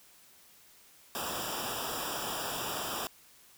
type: noise with comb filter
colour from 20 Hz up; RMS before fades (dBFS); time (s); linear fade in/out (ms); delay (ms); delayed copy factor
pink; -36; 1.15-3.07; 0; 0.47; -0.95
effects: white hiss -59 dBFS RMS until 3.57 s